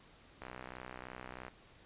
click train, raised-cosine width 0.5 ms, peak -30 dBFS, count 68, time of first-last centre 0.42-1.482 s, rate 63.1 Hz, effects pink hiss -61 dBFS RMS until 1.85 s + resampled to 8000 Hz

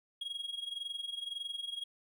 triangle tone with amplitude modulation, 3291 Hz, G#7, 16 cents flat, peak -33 dBFS, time 0.21-1.84 s, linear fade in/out 5 ms, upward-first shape sine, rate 21.8 Hz, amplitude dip 80%, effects none

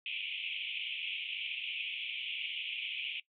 pink band-pass noise, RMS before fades -39 dBFS, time 0.06-3.2 s, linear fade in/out 2 ms, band 2300 to 3300 Hz, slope 96 dB/octave, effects noise-tail reverb RT60 0.1 s tail -18 dB re dry

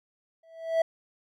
triangle tone with exponential growth, 655 Hz, E5, 11 cents flat, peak -16 dBFS, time 0.43-0.82 s, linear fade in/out 5 ms, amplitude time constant 84 ms, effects none

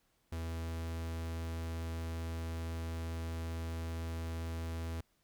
45% pulse tone, 82.3 Hz, E2, 2 cents flat, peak -37 dBFS, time 0.32-5.01 s, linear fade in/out 5 ms, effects pink hiss -75 dBFS RMS until 5.23 s

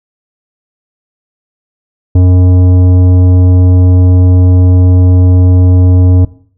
triangle tone with tanh clipping, 90.8 Hz, F#2, 32 cents flat, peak -4 dBFS, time 2.15-6.25 s, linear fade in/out 5 ms, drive 16 dB, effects noise-tail reverb RT60 0.5 s tail -17 dB re dry

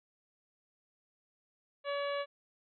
harmonic tone, 568 Hz, C#5, 42 cents sharp, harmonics 1 / 2 / 3 / 4 / 5 / 6 / 7, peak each -34 / -40 / -44 / -46 / -48 / -50 / -51 dBFS, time 1.84-2.26 s, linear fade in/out 50 ms, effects none

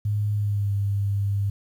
sine tone with pitch glide, 104.2 to 100.3 Hz, G#2 to G2, +6 to +40 cents, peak -21 dBFS, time 0.05-1.5 s, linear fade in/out 5 ms, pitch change -66 cents, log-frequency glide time 0.34-0.73 s, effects 9-bit

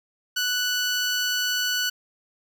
15% pulse tone, 1483 Hz, F#6, 4 cents sharp, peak -16 dBFS, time 0.36-1.9 s, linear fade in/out 10 ms, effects none

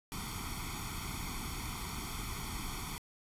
pink noise with comb filter, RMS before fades -40 dBFS, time 0.12-2.98 s, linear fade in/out 0 ms, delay 0.89 ms, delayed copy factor +0.95, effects resampled to 32000 Hz

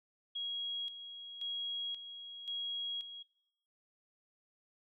sine tone with tremolo, 3300 Hz, G#7, 12 cents flat, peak -36 dBFS, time 0.35-3.23 s, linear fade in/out 10 ms, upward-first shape square, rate 0.94 Hz, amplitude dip 65%, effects noise-tail reverb RT60 0.8 s tail -21 dB re dry

